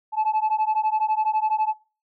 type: beating tone pair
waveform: sine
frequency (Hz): 860 / 872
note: A5 / A5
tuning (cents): -40 / -16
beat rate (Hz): 12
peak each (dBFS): -21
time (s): 0.12-1.74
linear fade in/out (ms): 50
effects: noise-tail reverb RT60 0.4 s tail -26 dB re dry + tanh soft clip ceiling -16 dBFS